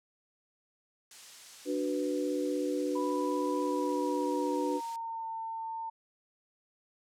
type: noise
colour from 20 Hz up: blue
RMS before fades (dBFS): -44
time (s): 1.11-4.96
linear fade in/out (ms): 2
type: chord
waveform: sine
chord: B minor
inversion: first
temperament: equal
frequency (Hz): 293.7 / 370 / 493.9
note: D4 / F#4 / B4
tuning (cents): 0 / 0 / 0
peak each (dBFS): -32 / -35 / -34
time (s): 1.65-4.81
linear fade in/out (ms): 50
type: tone with pitch glide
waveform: sine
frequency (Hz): 987.8 to 900.6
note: B5 to A5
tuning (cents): 0 to +40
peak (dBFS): -35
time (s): 2.95-5.9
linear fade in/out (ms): 10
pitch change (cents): -160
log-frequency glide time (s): 3.62-5.29
effects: low-pass 7000 Hz 12 dB/octave